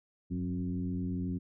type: tone with frequency modulation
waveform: sine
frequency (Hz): 181.3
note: F#3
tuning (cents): -35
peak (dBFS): -31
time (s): 0.3-1.39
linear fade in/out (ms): 20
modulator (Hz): 87.8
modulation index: 1.2
effects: none